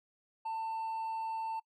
sine tone with hard clipping, 894 Hz, A5, 27 cents sharp, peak -35 dBFS, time 0.45-1.6 s, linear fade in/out 10 ms, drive 2 dB, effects noise-tail reverb RT60 0.1 s tail -24 dB re dry

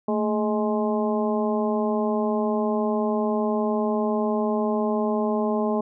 harmonic tone with a mistuned harmonic, 210.2 Hz, G#3, 21 cents sharp, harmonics 1 / 2 / 3 / 4 / 5, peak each -24 / -26 / -28 / -31 / -33 dBFS, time 0.08-5.81 s, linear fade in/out 5 ms, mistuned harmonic 1, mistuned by +93 cents, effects none

